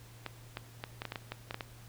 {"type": "clicks", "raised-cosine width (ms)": 0.3, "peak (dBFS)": -21, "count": 11, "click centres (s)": [0.263, 0.571, 0.839, 1.019, 1.053, 1.121, 1.158, 1.32, 1.509, 1.544, 1.608], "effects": ["added 116 Hz sine -52 dBFS peak until 1.88 s", "pink hiss -57 dBFS RMS until 1.88 s"]}